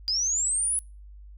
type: linear sweep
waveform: sine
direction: up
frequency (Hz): 4800 to 10350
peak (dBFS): -23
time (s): 0.08-0.79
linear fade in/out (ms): 0
effects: noise-tail reverb RT60 0.3 s tail -25 dB re dry + added 50 Hz sine -43 dBFS peak until 1.37 s